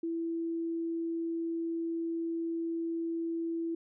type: tone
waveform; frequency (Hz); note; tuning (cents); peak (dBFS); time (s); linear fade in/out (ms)
sine; 332; E4; +12; -31; 0.03-3.75; 5
effects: none